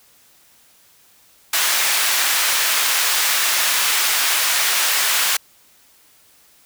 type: high-pass noise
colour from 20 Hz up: pink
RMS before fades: -18 dBFS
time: 1.53-5.37 s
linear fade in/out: 5 ms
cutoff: 1400 Hz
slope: 12 dB/octave
effects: white hiss -53 dBFS RMS until 6.65 s